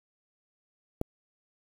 click, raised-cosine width 2 ms, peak -15 dBFS, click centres 1.014 s, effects 7-bit

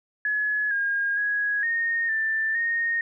sine tone with pitch steps, 1697 / 1623 / 1663 / 1846 / 1775 / 1852 Hz, G#6 / G#6 / G#6 / A#6 / A6 / A#6, +37 / -40 / +2 / -17 / +15 / -12 cents, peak -22 dBFS, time 0.25-3.01 s, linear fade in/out 2 ms, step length 460 ms, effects none

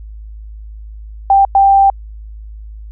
sine tone bursts at uneven times, 787 Hz, G5, 7 cents sharp, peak -5 dBFS, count 2, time 1.3-1.45 / 1.55-1.9 s, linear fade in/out 2 ms, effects added 53 Hz sine -28 dBFS peak until 2.91 s

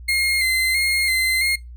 35% pulse tone with vibrato, 2102 Hz, C7, 7 cents sharp, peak -15 dBFS, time 0.08-1.56 s, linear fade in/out 10 ms, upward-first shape square, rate 1.5 Hz, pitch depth 30 cents each way, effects noise-tail reverb RT60 0.2 s tail -22 dB re dry + added 60 Hz sine -35 dBFS peak until 1.76 s

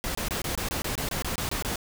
pink noise bursts, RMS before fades -30 dBFS, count 13, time 0.04-1.758 s, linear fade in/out 0 ms, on 110 ms, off 24 ms, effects none

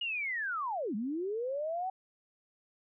sine linear two-way sweep, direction down then up, 2900 to 196 to 769 Hz, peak -32 dBFS, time 0.01-1.9 s, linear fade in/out 5 ms, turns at 0.95 s, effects none

